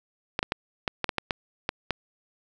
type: clicks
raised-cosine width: 0.3 ms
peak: -9 dBFS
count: 10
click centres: 0.391 / 0.429 / 0.521 / 0.878 / 1.043 / 1.092 / 1.183 / 1.308 / 1.691 / 1.907 s
effects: none